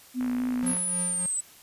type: tone with vibrato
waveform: sine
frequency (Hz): 250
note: B3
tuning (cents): +21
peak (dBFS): -25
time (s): 0.14-0.75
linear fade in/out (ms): 50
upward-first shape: square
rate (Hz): 3.9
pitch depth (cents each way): 12
type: click train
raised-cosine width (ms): 0.5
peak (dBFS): -25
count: 33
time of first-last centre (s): 0.21-0.767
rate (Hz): 57.4
type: tone with tremolo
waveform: square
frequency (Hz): 179.3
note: F3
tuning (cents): +46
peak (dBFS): -32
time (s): 0.63-1.26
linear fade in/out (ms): 0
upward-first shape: triangle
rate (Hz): 3.3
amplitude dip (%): 65
type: linear sweep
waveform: sine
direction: down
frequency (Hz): 10660 to 7902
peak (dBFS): -26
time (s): 0.66-1.41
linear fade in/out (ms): 10
effects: white hiss -52 dBFS RMS until 1.62 s + resampled to 32000 Hz